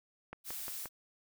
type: click train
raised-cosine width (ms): 0.5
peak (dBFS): -28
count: 4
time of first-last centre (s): 0.33-0.857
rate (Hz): 5.69
type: noise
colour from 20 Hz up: blue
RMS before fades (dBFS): -42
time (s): 0.44-0.89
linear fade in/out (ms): 50
effects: none